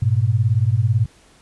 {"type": "beating tone pair", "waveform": "sine", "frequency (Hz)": [102.4, 120.4], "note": ["G#2", "B2"], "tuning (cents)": [-24, -44], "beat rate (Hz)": 18, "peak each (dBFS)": -17, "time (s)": [0.02, 1.06], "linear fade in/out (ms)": 5, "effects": ["pink hiss -52 dBFS RMS until 1.41 s", "resampled to 24000 Hz"]}